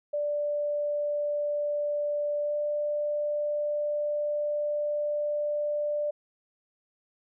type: tone with pitch glide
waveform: sine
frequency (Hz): 587.3 to 591.4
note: D5 to D5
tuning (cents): 0 to +12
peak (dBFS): -26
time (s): 0.13-6.11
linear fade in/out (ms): 10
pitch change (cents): +12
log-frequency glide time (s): 2.41-2.55
effects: none